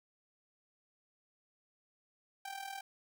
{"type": "tone with amplitude modulation", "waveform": "sawtooth", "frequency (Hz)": 784, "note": "G5", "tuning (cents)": 0, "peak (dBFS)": -35, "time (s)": [2.45, 2.81], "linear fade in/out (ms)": 5, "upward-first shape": "sine", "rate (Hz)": 39.7, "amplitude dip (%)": 70, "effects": []}